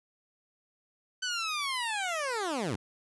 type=linear sweep; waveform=15% pulse; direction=down; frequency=1525 to 81.1 Hz; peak=-24 dBFS; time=1.22-2.76 s; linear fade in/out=10 ms; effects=resampled to 24000 Hz